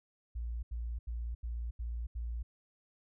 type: tone bursts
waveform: sine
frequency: 58.27 Hz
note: A#1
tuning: in tune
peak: -35 dBFS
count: 6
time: 0.35-2.43 s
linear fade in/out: 10 ms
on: 280 ms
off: 80 ms
effects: none